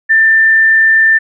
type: tone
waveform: sine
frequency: 1784 Hz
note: A6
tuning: 23 cents sharp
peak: -5 dBFS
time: 0.09-1.19 s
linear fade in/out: 20 ms
effects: none